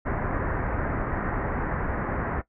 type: low-pass noise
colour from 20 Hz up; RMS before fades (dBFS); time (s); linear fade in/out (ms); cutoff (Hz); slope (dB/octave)
pink; -28; 0.05-2.42; 20; 1900; 48
effects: noise-tail reverb RT60 0.1 s tail -18 dB re dry